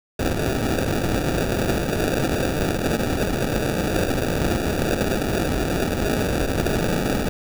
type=noise with sample-and-hold; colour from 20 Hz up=blue; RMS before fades=-22 dBFS; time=0.19-7.29 s; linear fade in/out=5 ms; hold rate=1050 Hz; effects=none